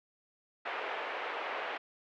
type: band-pass noise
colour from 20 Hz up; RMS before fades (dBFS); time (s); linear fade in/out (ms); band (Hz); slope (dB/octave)
pink; -38; 0.65-1.78; 10; 470 to 2700; 24
effects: none